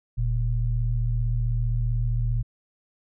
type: tone pair together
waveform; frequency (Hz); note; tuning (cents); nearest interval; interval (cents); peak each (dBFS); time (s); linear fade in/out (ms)
sine; 41.33 / 116.8; E1 / A#2; +5 / +4; octave + tritone; 1799; -24; 0.17-2.43; 20
effects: none